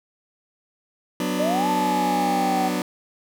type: chord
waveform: sawtooth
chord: B minor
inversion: second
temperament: just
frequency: 185.21 / 246.9 / 296.3 Hz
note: F#3 / B3 / D4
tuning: +2 / 0 / +15 cents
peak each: -23 dBFS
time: 1.2-2.82 s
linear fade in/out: 2 ms
type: linear two-way sweep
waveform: sine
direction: up then down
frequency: 579 to 880 to 759 Hz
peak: -21 dBFS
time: 1.39-2.69 s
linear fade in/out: 10 ms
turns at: 1.69 s
effects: none